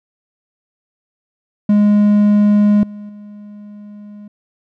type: tone with level steps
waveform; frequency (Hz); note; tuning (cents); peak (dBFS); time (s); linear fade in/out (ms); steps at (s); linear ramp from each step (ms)
triangle; 207.2; G#3; -4; -6 / -26 / -30; 1.69-4.28; 5; 2.83 / 3.09; 2
effects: none